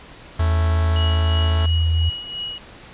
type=chord; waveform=10% pulse; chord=A major; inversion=none; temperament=just; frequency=220 / 275 / 330 Hz; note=A3 / C#4 / E4; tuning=0 / -14 / +2 cents; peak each=-22 / -27 / -27 dBFS; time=0.39-1.66 s; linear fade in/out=2 ms
type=tone; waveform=sine; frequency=82.3 Hz; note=E2; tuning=2 cents flat; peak=-15 dBFS; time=0.39-2.1 s; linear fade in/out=10 ms
type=tone with tremolo; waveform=sine; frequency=2909 Hz; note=F#7; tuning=30 cents flat; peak=-24 dBFS; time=0.96-2.58 s; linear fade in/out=0 ms; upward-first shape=triangle; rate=2.9 Hz; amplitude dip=65%
effects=pink hiss -42 dBFS RMS until 2.93 s + resampled to 8000 Hz